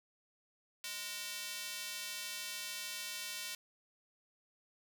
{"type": "tone with high-pass filter", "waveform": "square", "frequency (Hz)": 206.7, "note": "G#3", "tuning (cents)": -8, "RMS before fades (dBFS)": -43, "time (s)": [0.84, 3.55], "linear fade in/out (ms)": 2, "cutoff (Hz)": 2900, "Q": 0.81, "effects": []}